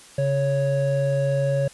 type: tone pair together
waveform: triangle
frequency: 138.59 / 554.4 Hz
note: C#3 / C#5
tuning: 0 / 0 cents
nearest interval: 2 octaves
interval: 2400 cents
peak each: -20 dBFS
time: 0.18-1.68 s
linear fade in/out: 5 ms
effects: white hiss -47 dBFS RMS until 1.73 s + resampled to 24000 Hz